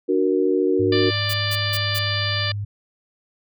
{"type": "chord", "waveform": "sine", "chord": "D augmented", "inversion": "none", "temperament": "equal with one note detuned", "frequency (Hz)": [295.5, 370, 466.2], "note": ["D4", "F#4", "A#4"], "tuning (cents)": [11, 0, 0], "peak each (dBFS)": [-22, -19, -22], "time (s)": [0.08, 1.11], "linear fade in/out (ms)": 20}
{"type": "tone with pitch glide", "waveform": "sine", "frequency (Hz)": [103.83, 102.34], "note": ["G#2", "G#2"], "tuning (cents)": [0, -25], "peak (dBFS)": -24, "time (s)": [0.79, 2.65], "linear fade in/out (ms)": 10, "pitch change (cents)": -25, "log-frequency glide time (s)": [1.48, 2.11]}
{"type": "harmonic tone", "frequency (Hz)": 591, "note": "D5", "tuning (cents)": 11, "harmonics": [1, 2, 3, 4, 5, 6, 7, 8], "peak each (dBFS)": [-33, -33, -28, -32, -30, -29, -33, -28], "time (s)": [0.92, 2.52], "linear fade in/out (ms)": 5}
{"type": "noise bursts", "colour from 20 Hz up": "blue", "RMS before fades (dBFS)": -29, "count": 4, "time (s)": [1.29, 1.992], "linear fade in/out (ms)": 10, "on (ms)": 48, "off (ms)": 170}
{"effects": []}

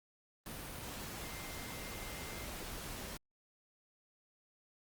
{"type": "tone in noise", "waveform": "sine", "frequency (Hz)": 2093, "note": "C7", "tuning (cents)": 0, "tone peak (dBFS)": -53, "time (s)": [1.24, 2.45], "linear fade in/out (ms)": 2, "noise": "pink", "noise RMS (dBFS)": -45, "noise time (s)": [0.46, 3.17], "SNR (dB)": -11, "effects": ["Opus 32 kbps"]}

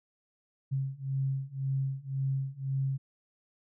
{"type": "beating tone pair", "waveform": "sine", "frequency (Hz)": [134.2, 136.1], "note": ["C3", "C#3"], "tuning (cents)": [44, -31], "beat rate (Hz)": 1.9, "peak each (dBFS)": [-33, -32], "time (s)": [0.71, 2.98], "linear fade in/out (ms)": 20, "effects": []}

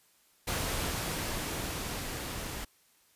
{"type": "noise with level ramp", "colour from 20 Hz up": "pink", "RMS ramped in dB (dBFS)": [-32, -39], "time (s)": [0.47, 2.65], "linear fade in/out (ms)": 10, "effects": ["white hiss -66 dBFS RMS until 3.15 s", "resampled to 32000 Hz"]}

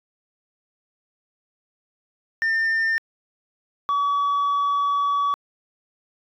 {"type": "tone pair in turn", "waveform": "sine", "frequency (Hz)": [1803, 1137.9], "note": ["A6", "C#6"], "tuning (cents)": [42, 45], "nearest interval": "minor sixth", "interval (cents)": 797, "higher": "first", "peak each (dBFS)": -16, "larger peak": "neither", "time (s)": [[2.42, 2.98], [3.89, 5.34]], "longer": "second", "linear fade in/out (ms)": 0, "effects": ["tanh soft clip ceiling -18 dBFS"]}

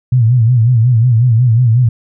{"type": "tone with vibrato", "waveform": "sine", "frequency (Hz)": 118.8, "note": "A#2", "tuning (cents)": 33, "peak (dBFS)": -6, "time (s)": [0.12, 1.89], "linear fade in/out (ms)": 5, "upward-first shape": "sine", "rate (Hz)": 5.5, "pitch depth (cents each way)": 130, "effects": []}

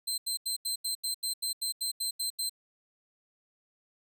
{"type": "tone bursts", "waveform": "20% pulse", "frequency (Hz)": 4112, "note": "C8", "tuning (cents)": -31, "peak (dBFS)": -24, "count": 13, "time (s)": [0.07, 2.496], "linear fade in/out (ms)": 10, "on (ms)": 110, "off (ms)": 83, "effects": []}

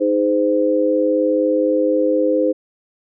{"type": "chord", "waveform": "sine", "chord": "Ab major", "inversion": "second", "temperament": "equal with one note detuned", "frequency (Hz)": [311.1, 415.3, 514.6], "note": ["Eb4", "Ab4", "C5"], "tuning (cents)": [0, 0, -29], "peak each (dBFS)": [-18, -22, -16], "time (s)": [0, 2.53], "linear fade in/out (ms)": 20, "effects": []}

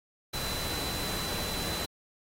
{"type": "tone in noise", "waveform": "sine", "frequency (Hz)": 4007, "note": "B7", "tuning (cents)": 24, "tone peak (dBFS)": -37, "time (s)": [0.33, 1.86], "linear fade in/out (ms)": 10, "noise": "pink", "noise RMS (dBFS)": -35, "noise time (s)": [0.33, 1.86], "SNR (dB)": -5, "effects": ["AAC 48 kbps"]}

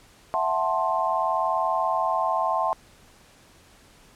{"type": "chord", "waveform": "sine", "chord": "F# half-diminished seventh", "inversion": "third", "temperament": "equal with one note detuned", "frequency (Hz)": [659.3, 740, 880, 1053.8], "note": ["E5", "F#5", "A5", "C6"], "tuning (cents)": [0, 0, 0, 12], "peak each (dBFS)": [-27, -28, -27, -26], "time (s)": [0.34, 2.73], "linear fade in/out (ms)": 0, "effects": ["pink hiss -54 dBFS RMS until 4.15 s", "low-pass 11000 Hz 12 dB/octave"]}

